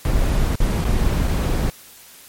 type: noise with dropouts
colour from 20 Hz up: brown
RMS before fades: -18 dBFS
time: 0.05-1.7 s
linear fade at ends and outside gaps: 1 ms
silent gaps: 0.556-0.603 / 0.844-0.851 / 1.276-1.28 s
effects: white hiss -44 dBFS RMS until 2.28 s + MP3 64 kbps